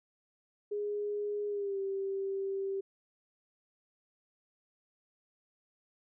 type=tone with pitch glide; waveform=sine; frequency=413.3 to 390.1 Hz; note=G#4 to G4; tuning=-8 to -8 cents; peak=-32 dBFS; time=0.71-2.81 s; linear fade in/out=10 ms; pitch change=-100 cents; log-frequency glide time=1.48-1.79 s; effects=none